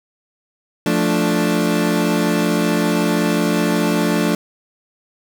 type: chord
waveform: 30% pulse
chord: D minor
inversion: first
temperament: equal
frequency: 174.61 / 220 / 293.7 Hz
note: F3 / A3 / D4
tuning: 0 / 0 / 0 cents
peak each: -17 dBFS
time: 0.86-4.35 s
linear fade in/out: 2 ms
effects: none